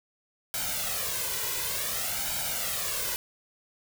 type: noise with flanger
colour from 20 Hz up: white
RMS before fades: -31 dBFS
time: 0.54-3.16 s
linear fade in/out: 0 ms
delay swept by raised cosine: 1.3 to 2.04 ms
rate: 0.55 Hz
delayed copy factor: +0.7
effects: none